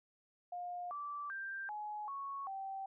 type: tone with pitch steps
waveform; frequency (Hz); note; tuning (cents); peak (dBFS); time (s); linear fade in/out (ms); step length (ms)
sine; 710 / 1163 / 1579 / 842 / 1107 / 776; F5 / D6 / G6 / G#5 / C#6 / G5; +28 / -17 / +12 / +24 / -3 / -18; -40; 0.52-2.86; 5; 390
effects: none